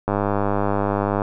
click train, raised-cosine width 1 ms, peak -7 dBFS, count 116, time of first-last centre 0.08-1.219 s, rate 101 Hz, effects none

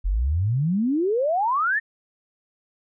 sine exponential sweep, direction up, 41.93 to 1864.7 Hz, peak -19 dBFS, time 0.04-1.8 s, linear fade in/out 20 ms, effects none

